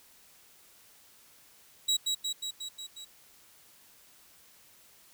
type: tone with echo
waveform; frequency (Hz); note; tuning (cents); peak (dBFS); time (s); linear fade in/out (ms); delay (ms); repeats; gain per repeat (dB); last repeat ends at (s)
30% pulse; 3872; B7; -35; -22; 1.88-1.97; 10; 180; 6; -3; 3.05
effects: white hiss -59 dBFS RMS until 5.13 s